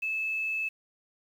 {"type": "tone with quantisation", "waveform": "sine", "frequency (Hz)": 2613, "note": "E7", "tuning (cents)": -16, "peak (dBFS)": -28, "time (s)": [0.02, 0.69], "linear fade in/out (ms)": 10, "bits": 9, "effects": []}